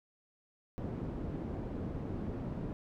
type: low-pass noise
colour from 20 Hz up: white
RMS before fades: -39 dBFS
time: 0.78-2.73 s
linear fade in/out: 0 ms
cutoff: 280 Hz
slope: 12 dB/octave
effects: none